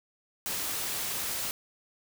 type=noise; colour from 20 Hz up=white; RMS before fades=-33 dBFS; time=0.46-1.51 s; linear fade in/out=0 ms; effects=none